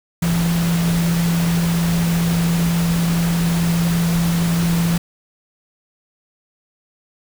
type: tone in noise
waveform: sine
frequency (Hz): 169.2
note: E3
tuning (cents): +45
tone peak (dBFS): -15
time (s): 0.22-4.98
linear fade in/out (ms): 5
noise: pink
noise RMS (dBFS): -26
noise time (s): 0.22-4.98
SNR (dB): +8
effects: none